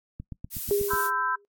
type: click train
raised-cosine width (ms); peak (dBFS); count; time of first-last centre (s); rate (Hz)
5; -24; 7; 0.2-0.935; 8.16
type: noise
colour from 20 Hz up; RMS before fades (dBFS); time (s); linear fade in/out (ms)
violet; -32; 0.5-1.11; 50
type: tone with exponential decay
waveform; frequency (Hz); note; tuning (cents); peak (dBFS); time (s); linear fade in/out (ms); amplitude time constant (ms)
sine; 406.4; G#4; -38; -19; 0.71-1.45; 0; 160
type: chord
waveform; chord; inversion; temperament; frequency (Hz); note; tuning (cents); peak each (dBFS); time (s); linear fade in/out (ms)
sine; E minor; second; equal with one note detuned; 1010.9 / 1318.5 / 1568; B5 / E6 / G6; +40 / 0 / 0; -28 / -29 / -29; 0.9-1.36; 10
effects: noise-tail reverb RT60 0.1 s tail -21 dB re dry + AAC 64 kbps